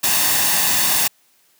white noise with comb filter, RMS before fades -17 dBFS, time 0.03-1.08 s, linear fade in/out 10 ms, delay 1.1 ms, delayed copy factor +0.55, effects white hiss -58 dBFS RMS until 1.59 s + high-pass 150 Hz 12 dB/octave

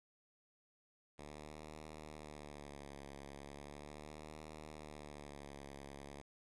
5% pulse tone with vibrato, 73.42 Hz, D2, in tune, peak -39 dBFS, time 1.18-6.22 s, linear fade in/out 10 ms, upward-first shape sine, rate 0.38 Hz, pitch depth 84 cents each way, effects resampled to 22050 Hz + 11-bit

